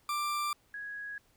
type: tone pair in turn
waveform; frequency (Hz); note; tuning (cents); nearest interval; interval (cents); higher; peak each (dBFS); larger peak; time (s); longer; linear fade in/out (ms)
40% pulse / sine; 1181 / 1661.8; D6 / G#6; +9 / +1; tritone; 592; second; -30 / -38; first; 0.09-0.53 / 0.74-1.18; neither; 2
effects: pink hiss -68 dBFS RMS until 1.36 s